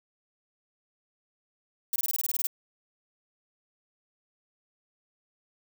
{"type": "noise bursts", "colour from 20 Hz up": "violet", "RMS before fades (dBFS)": -28, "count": 11, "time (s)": [1.93, 2.469], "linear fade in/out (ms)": 2, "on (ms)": 29, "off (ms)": 22, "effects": []}